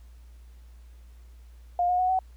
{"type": "tone with pitch steps", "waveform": "sine", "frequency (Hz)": [707, 721.4, 736.2, 751.2], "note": ["F5", "F#5", "F#5", "F#5"], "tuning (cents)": [21, -44, -9, 26], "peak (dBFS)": -21, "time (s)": [1.79, 2.19], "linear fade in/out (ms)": 2, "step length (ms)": 100, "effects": ["added 59 Hz sine -46 dBFS peak until 2.36 s", "pink hiss -65 dBFS RMS until 2.36 s"]}